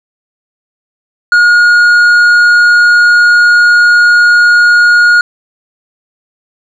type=tone with tanh clipping; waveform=sine; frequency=1436 Hz; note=F6; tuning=48 cents sharp; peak=-4 dBFS; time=1.32-5.21 s; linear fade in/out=2 ms; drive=6 dB; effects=none